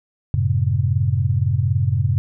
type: chord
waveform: sine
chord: F# diminished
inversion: none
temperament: equal with one note detuned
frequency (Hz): 92.5 / 110 / 133.95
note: F#2 / A2 / C3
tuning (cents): 0 / 0 / +41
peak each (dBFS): -20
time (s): 0.34-2.18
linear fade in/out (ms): 0
effects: none